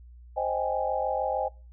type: chord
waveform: sine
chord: Ab major seventh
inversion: first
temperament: equal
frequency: 523.3 / 622.3 / 784 / 830.6 Hz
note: C5 / Eb5 / G5 / Ab5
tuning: 0 / 0 / 0 / 0 cents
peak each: -31 dBFS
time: 0.36-1.49 s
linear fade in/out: 20 ms
effects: noise-tail reverb RT60 0.3 s tail -20 dB re dry + added 60 Hz sine -46 dBFS peak until 1.72 s